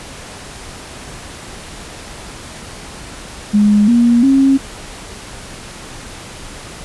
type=tone with pitch steps; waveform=sine; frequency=207.7 / 237.2 / 270.9 Hz; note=G#3 / A#3 / C#4; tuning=0 / +30 / -40 cents; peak=-7 dBFS; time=3.53-4.58 s; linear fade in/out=20 ms; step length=350 ms; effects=pink hiss -32 dBFS RMS until 6.84 s + resampled to 24000 Hz